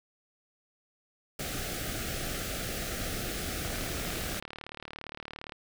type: band-stop noise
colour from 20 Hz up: pink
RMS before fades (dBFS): -35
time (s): 1.39-4.4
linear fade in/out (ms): 5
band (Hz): 790 to 1200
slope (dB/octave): 96
type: click train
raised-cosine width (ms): 0.3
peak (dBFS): -24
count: 71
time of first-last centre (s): 3.65-5.522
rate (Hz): 37.4
effects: none